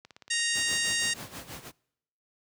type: click train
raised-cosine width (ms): 0.2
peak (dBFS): -30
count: 7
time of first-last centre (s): 0.05-0.395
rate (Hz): 17.4
type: harmonic tone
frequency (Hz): 932.3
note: A#5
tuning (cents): 0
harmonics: 2 / 3 / 4 / 5 / 6 / 7 / 8 / 9 / 10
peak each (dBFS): -31 / -33 / -34 / -35 / -36 / -36 / -37 / -38 / -38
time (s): 0.3-1.14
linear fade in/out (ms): 10
type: noise with tremolo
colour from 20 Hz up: pink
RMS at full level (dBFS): -39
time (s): 0.53-1.72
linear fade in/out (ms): 50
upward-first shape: sine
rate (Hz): 6.2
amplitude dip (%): 75
effects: noise-tail reverb RT60 0.8 s tail -26 dB re dry + high-pass 80 Hz 12 dB/octave